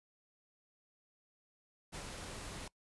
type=noise with ADSR envelope; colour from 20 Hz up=pink; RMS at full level=-44 dBFS; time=1.92-2.68 s; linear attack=28 ms; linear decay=56 ms; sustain=-2 dB; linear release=4 ms; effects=noise-tail reverb RT60 0.1 s tail -23 dB re dry + resampled to 24000 Hz